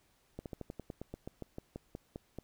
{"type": "slowing click train", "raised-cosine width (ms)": 2, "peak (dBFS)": -28, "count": 16, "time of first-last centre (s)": [0.39, 2.387], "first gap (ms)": 68, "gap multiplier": 1.09, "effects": ["pink hiss -71 dBFS RMS until 2.43 s"]}